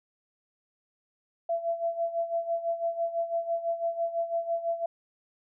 sine tone with tremolo, 673 Hz, E5, 36 cents sharp, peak -24 dBFS, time 1.49-4.86 s, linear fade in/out 5 ms, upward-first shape sine, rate 6 Hz, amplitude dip 75%, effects none

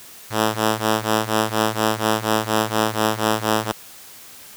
5% pulse ring-modulated tone, 109.1 Hz, A2, 14 cents flat, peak -4 dBFS, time 0.3-3.72 s, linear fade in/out 10 ms, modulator 107 Hz, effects white hiss -42 dBFS RMS until 4.56 s + high-pass 60 Hz 12 dB/octave

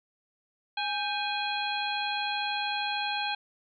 harmonic tone with a mistuned harmonic, 827 Hz, G#5, 8 cents flat, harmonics 1 / 2 / 3 / 4 / 5, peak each -32 / -36 / -35 / -36 / -37 dBFS, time 0.77-3.35 s, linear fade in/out 5 ms, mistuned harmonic 2, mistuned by -96 cents, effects none

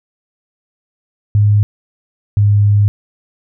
sine tone pair in turn, 103.83 / 102.76 Hz, G#2 / G#2, 0 / -18 cents, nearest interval unison, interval 18 cents, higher first, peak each -7 dBFS, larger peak neither, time 1.35-1.63 / 2.37-2.88 s, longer second, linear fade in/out 0 ms, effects none

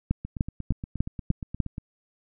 two click trains, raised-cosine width 5 ms, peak -21 / -10 dBFS, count 14 / 6, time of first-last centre 0.25-1.781 / 0.11-1.603 s, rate 8.49 / 3.35 Hz, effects none

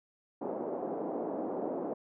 pink band-pass noise, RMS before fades -36 dBFS, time 0.41-1.94 s, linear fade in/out 10 ms, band 260 to 740 Hz, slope 24 dB/octave, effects none

